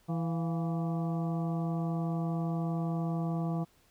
harmonic tone with a mistuned harmonic, 164.81 Hz, E3, in tune, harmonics 1 / 2 / 3 / 4 / 5 / 6 / 7, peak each -30 / -39 / -45 / -41 / -47 / -51 / -48 dBFS, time 0.08-3.65 s, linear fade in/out 20 ms, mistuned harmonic 4, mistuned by +77 cents, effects pink hiss -66 dBFS RMS until 3.9 s

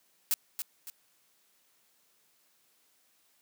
blue noise with echo, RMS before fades -27 dBFS, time 0.31-0.34 s, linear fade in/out 0 ms, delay 280 ms, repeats 2, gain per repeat -8 dB, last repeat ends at 0.9 s, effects white hiss -69 dBFS RMS until 3.41 s + high-pass 150 Hz 12 dB/octave

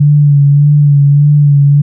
sine tone with vibrato, 144.5 Hz, D3, 28 cents flat, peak -3 dBFS, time 0-1.82 s, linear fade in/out 10 ms, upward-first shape sine, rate 1.7 Hz, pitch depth 34 cents each way, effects none

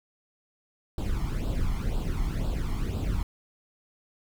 brown noise with flanger, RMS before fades -28 dBFS, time 0.98-3.23 s, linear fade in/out 2 ms, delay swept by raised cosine 0.24 to 0.96 ms, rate 2 Hz, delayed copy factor +0.75, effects none

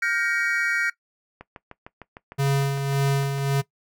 triangle chord, G half-diminished seventh, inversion third, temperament just, 1411.2 / 1568 / 1881.6 / 2258 Hz, F6 / G6 / Bb6 / Db7, +18 / 0 / +16 / +31 cents, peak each -25 / -26 / -25 / -27 dBFS, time 0.02-0.9 s, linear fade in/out 5 ms
click train, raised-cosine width 0.5 ms, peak -24 dBFS, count 14, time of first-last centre 1.41-3.383 s, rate 6.59 Hz
square tone with tremolo, 138.59 Hz, C#3, in tune, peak -19 dBFS, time 2.38-3.62 s, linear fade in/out 20 ms, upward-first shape sine, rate 1.8 Hz, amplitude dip 50%
effects noise-tail reverb RT60 0.1 s tail -18 dB re dry

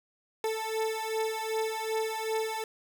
30% pulse beating tone pair, 440 / 442.6 Hz, A4 / A4, 0 / +10 cents, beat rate 2.6 Hz, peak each -30 dBFS, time 0.44-2.64 s, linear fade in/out 2 ms, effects none

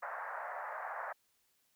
pink band-pass noise, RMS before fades -42 dBFS, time 0.02-1.13 s, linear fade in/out 10 ms, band 600 to 1800 Hz, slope 48 dB/octave, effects white hiss -75 dBFS RMS until 1.75 s

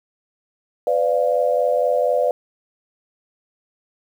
sine chord, B diminished, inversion none, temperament equal with one note detuned, 503.1 / 587.3 / 698.5 Hz, B4 / D5 / F5, +32 / 0 / 0 cents, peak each -19 / -19 / -23 dBFS, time 0.87-2.31 s, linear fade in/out 2 ms, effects 8-bit

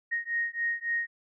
sine beating tone pair, 1864.7 / 1868.3 Hz, A#6 / A#6, 0 / +3 cents, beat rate 3.6 Hz, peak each -31 dBFS, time 0.11-1.07 s, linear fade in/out 20 ms, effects none

